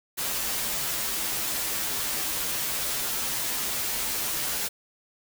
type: noise with comb filter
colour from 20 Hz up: white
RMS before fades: -29 dBFS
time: 0.17-4.69 s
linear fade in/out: 20 ms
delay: 11 ms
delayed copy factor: -1
effects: none